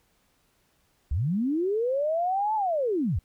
sine linear two-way sweep, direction up then down, 58.27 to 885 to 58.27 Hz, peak -23 dBFS, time 1.11-3.19 s, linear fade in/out 5 ms, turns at 2.55 s, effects pink hiss -68 dBFS RMS until 3.24 s

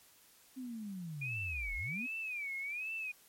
sine linear two-way sweep, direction down then up, 265.1 to 36.57 to 265.1 Hz, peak -40 dBFS, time 0.56-2.07 s, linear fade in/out 20 ms, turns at 1.74 s
sine tone with vibrato, 2400 Hz, D7, 37 cents sharp, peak -37 dBFS, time 1.21-3.12 s, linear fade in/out 10 ms, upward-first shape sine, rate 1.3 Hz, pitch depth 180 cents each way
effects white hiss -63 dBFS RMS until 3.28 s + MP3 64 kbps

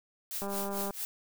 blue noise with tremolo, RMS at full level -35 dBFS, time 0.31-1.05 s, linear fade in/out 0 ms, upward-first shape triangle, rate 4.5 Hz, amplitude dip 95%
click train, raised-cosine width 1 ms, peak -24 dBFS, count 98, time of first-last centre 0.42-0.907 s, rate 199 Hz
effects none

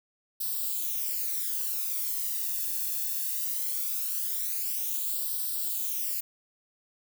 violet noise with flanger, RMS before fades -31 dBFS, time 0.4-6.21 s, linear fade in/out 10 ms, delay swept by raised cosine 0.22 to 1.15 ms, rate 0.2 Hz, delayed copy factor +0.7, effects none

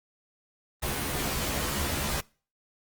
pink noise with comb filter, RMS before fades -30 dBFS, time 0.82-2.21 s, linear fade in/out 10 ms, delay 14 ms, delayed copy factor +0.9, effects noise-tail reverb RT60 0.4 s tail -24 dB re dry + Opus 32 kbps

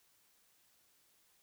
silence, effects white hiss -71 dBFS RMS until 1.42 s

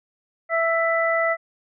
harmonic tone, 662 Hz, E5, 7 cents sharp, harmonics 1 / 2 / 3, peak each -21 / -25 / -23 dBFS, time 0.49-1.37 s, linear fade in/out 50 ms, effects none

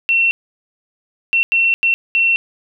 sine tone bursts at uneven times, 2712 Hz, E7, 49 cents sharp, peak -11 dBFS, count 5, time 0.09-0.31 / 1.33-1.43 / 1.52-1.74 / 1.83-1.94 / 2.15-2.36 s, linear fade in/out 0 ms, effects none

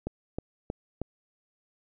click train, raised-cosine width 2 ms, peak -18 dBFS, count 4, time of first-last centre 0.07-1.016 s, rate 3.17 Hz, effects none

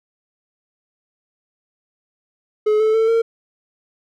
triangle tone with pitch steps, 426.2 / 436.2 / 446.4 / 456.8 Hz, G#4 / A4 / A4 / A#4, +45 / -15 / +25 / -35 cents, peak -11 dBFS, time 2.66-3.22 s, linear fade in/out 10 ms, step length 140 ms, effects none

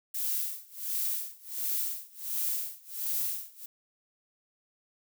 violet noise with tremolo, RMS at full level -30 dBFS, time 0.14-3.66 s, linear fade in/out 5 ms, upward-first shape sine, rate 1.4 Hz, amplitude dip 95%, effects none

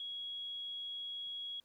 sine tone, 3322 Hz, G#7, in tune, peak -40 dBFS, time 0-1.6 s, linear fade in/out 2 ms, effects pink hiss -74 dBFS RMS until 1.64 s

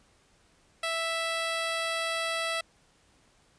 10% pulse tone, 659.3 Hz, E5, in tune, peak -20 dBFS, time 0.83-2.61 s, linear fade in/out 5 ms, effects pink hiss -64 dBFS RMS until 3.58 s + resampled to 22050 Hz

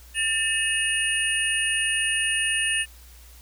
sine tone cluster, 1788 / 2565 / 2861 / 9280 Hz, A6 / E7 / F7 / D9, +27 / -48 / +41 / -22 cents, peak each -27 dBFS, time 0.14-2.86 s, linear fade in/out 50 ms, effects added 60 Hz sine -46 dBFS peak until 3.41 s + white hiss -52 dBFS RMS until 3.41 s

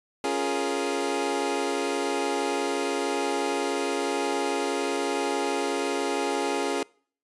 25% pulse chord, Bb minor seventh, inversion first, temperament equal, 277.2 / 349.2 / 415.3 / 466.2 Hz, Db4 / F4 / Ab4 / Bb4, 0 / 0 / 0 / 0 cents, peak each -27 / -28 / -25 / -30 dBFS, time 0.24-6.83 s, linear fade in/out 2 ms, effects noise-tail reverb RT60 0.5 s tail -25 dB re dry + resampled to 24000 Hz

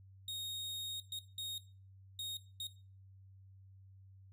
40% pulse tone bursts at uneven times, 3729 Hz, A#7, in tune, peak -38 dBFS, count 5, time 0.28-1 / 1.12-1.19 / 1.38-1.58 / 2.19-2.37 / 2.6-2.67 s, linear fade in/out 2 ms, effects noise-tail reverb RT60 0.4 s tail -19 dB re dry + added 96 Hz sine -56 dBFS peak until 4.32 s

